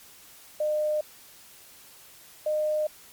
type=tone pair in turn; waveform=sine; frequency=607 / 610.9 Hz; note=D#5 / D#5; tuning=-43 / -32 cents; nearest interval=unison; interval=11 cents; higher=second; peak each=-23 dBFS; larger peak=neither; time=0.6-1.01 / 2.46-2.87 s; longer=neither; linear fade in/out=5 ms; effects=white hiss -51 dBFS RMS until 3.12 s + MP3 96 kbps